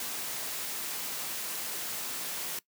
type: noise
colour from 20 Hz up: white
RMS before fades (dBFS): -36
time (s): 0-2.59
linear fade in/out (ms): 2
effects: noise-tail reverb RT60 0.1 s tail -20 dB re dry + high-pass 150 Hz 12 dB/octave